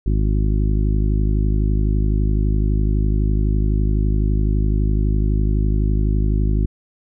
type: harmonic tone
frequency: 51.91 Hz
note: G#1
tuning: in tune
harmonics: 1 / 2 / 3 / 4 / 5 / 6 / 7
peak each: -16 / -22 / -26 / -28 / -30 / -32 / -33 dBFS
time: 0.06-6.66 s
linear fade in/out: 5 ms
effects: none